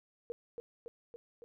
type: tone with echo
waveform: sine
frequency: 471.3 Hz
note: A#4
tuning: 19 cents sharp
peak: -36 dBFS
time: 0.3-0.32 s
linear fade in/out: 0 ms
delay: 280 ms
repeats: 4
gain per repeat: -3 dB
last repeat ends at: 1.44 s
effects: none

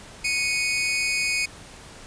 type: tone pair together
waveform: sawtooth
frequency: 2217 / 2492 Hz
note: C#7 / D#7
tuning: 0 / +2 cents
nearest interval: major second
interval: 202 cents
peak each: -22 / -21 dBFS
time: 0.24-1.46 s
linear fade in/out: 10 ms
effects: pink hiss -44 dBFS RMS until 2.06 s + resampled to 22050 Hz

